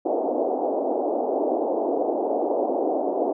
white band-pass noise, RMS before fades -24 dBFS, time 0.05-3.33 s, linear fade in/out 10 ms, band 270 to 760 Hz, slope 48 dB/octave, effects none

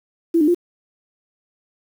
sine tone with pitch steps, 333.8 / 299.9 / 349.5 Hz, E4 / D4 / F4, +22 / +36 / +1 cents, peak -12 dBFS, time 0.34-0.547 s, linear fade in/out 10 ms, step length 69 ms, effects 7-bit

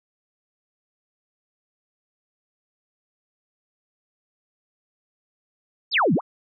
sine exponential two-way sweep, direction down then up, 5600 to 141.1 to 1444 Hz, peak -16 dBFS, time 5.91-6.21 s, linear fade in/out 50 ms, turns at 6.14 s, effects none

